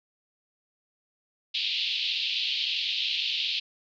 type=band-pass noise; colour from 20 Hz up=pink; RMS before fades=-29 dBFS; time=1.54-3.6 s; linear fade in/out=10 ms; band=2700 to 4300 Hz; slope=48 dB/octave; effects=none